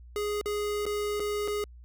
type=tone with dropouts; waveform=square; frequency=415.3 Hz; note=G#4; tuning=in tune; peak=-29 dBFS; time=0.16-1.64 s; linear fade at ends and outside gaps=1 ms; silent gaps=0.413-0.458 / 0.855-0.864 / 1.197-1.202 / 1.477-1.481 s; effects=added 60 Hz sine -46 dBFS peak until 1.84 s